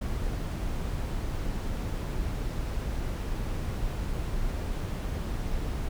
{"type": "noise", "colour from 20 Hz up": "brown", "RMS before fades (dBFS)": -31, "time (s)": [0.01, 5.89], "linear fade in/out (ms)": 10, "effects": []}